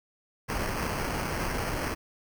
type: noise with sample-and-hold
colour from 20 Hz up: pink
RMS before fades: -31 dBFS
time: 0.48-1.95 s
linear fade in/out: 20 ms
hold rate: 3675 Hz
effects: none